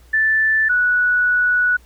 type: tone pair in turn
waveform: sine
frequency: 1760 / 1472.2 Hz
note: A6 / F#6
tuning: 0 / -9 cents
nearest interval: minor third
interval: 309 cents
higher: first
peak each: -13 dBFS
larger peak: neither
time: 0.13-0.69 / 0.69-1.77 s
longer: second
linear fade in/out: 10 ms
effects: added 60 Hz sine -45 dBFS peak until 1.85 s + pink hiss -54 dBFS RMS until 1.85 s